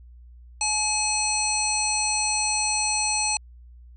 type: harmonic tone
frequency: 850 Hz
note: G#5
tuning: 40 cents sharp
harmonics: 1 / 3 / 5 / 7 / 9 / 10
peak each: -29 / -29 / -29 / -29 / -29 / -29 dBFS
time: 0.61-3.37 s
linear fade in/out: 2 ms
effects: added 60 Hz sine -44 dBFS peak until 3.96 s